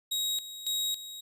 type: tone with tremolo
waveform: sawtooth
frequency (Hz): 3800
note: A#7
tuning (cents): +33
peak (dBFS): -25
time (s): 0.11-1.21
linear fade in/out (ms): 10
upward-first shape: square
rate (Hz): 1.8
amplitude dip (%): 75
effects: resampled to 32000 Hz